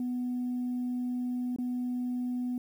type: tone with dropouts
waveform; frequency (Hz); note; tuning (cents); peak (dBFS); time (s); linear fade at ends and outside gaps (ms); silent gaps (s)
sine; 247.7; B3; +5; -28; 0-2.58; 2; 1.562-1.585
effects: tanh soft clip ceiling -27 dBFS + 10-bit